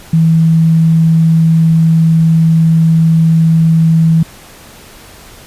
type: tone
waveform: sine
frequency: 162.5 Hz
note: E3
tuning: 24 cents flat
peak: -5 dBFS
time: 0.13-4.23 s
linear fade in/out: 5 ms
effects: pink hiss -36 dBFS RMS until 5.46 s + resampled to 32000 Hz